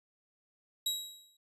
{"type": "tone with exponential decay", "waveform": "sawtooth", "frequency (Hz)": 3847, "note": "B7", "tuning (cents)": -46, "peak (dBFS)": -25, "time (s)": [0.86, 1.37], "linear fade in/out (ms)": 5, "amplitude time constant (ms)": 110, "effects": ["resampled to 32000 Hz"]}